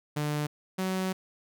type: tone pair in turn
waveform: sawtooth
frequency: 148.9 / 187.6 Hz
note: D3 / F#3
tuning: +24 / +24 cents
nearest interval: major third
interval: 400 cents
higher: second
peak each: -24 dBFS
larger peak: neither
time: 0.16-0.47 / 0.78-1.13 s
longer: second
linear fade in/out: 10 ms
effects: none